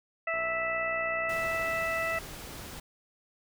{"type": "harmonic tone", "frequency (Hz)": 658, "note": "E5", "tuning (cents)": -3, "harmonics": [1, 2, 3, 4], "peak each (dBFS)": [-33, -35, -32, -37], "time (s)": [0.27, 2.19], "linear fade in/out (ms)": 5}
{"type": "click train", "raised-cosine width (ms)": 1, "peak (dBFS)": -33, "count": 84, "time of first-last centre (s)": [0.34, 1.694], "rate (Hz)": 61.3}
{"type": "noise", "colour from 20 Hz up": "pink", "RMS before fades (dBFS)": -43, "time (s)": [1.29, 2.8], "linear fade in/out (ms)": 5}
{"effects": []}